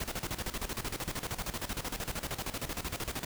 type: noise with tremolo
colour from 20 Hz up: pink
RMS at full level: -35 dBFS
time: 0-3.25 s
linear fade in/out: 5 ms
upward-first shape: square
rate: 13 Hz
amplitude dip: 75%
effects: none